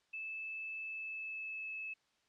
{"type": "tone with pitch glide", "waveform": "sine", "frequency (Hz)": [2623, 2602], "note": ["E7", "E7"], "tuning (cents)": [-9, -23], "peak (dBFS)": -40, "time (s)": [0.13, 1.94], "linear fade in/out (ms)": 10, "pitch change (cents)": -14, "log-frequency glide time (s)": [0.83, 1.73], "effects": ["white hiss -75 dBFS RMS until 2.28 s", "low-pass 5000 Hz 12 dB/octave"]}